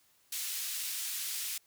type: band-pass noise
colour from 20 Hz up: white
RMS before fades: -37 dBFS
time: 0.32-1.58 s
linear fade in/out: 5 ms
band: 2400 to 16000 Hz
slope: 12 dB/octave
effects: white hiss -68 dBFS RMS until 1.66 s